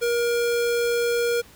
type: tone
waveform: square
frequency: 474 Hz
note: A#4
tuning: 29 cents sharp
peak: -21 dBFS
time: 0.01-1.42 s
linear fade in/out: 20 ms
effects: pink hiss -50 dBFS RMS until 1.55 s